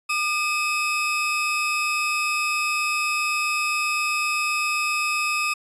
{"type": "tone pair together", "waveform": "40% pulse", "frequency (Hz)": [1208.2, 2564], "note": ["D6", "E7"], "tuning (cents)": [49, -49], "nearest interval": "octave + minor second", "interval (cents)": 1302, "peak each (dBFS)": [-25, -22], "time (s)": [0.09, 5.54], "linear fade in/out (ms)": 10, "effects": ["resampled to 22050 Hz"]}